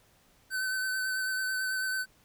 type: tone with vibrato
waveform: square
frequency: 1524 Hz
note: G6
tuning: 49 cents flat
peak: -30 dBFS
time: 0.5-2.06 s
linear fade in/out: 50 ms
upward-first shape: sine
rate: 9.1 Hz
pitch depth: 21 cents each way
effects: pink hiss -64 dBFS RMS until 2.24 s